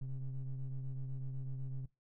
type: ring-modulated tone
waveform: triangle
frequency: 67.6 Hz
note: C#2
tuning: 43 cents flat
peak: -31 dBFS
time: 0.01-1.86 s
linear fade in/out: 10 ms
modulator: 63.6 Hz
effects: noise-tail reverb RT60 0.2 s tail -21 dB re dry + tanh soft clip ceiling -30 dBFS